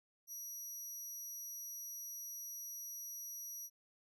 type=tone; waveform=25% pulse; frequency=5800 Hz; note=F#8; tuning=35 cents flat; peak=-40 dBFS; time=0.27-3.7 s; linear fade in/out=50 ms; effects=none